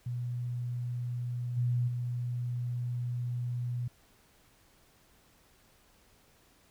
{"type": "tone with level steps", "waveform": "sine", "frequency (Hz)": 122, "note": "B2", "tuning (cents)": -21, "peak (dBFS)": [-32, -26, -31], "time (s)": [0.06, 3.88], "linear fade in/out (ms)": 5, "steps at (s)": [1.56, 1.87], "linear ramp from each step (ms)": 20, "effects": ["pink hiss -64 dBFS RMS until 6.7 s"]}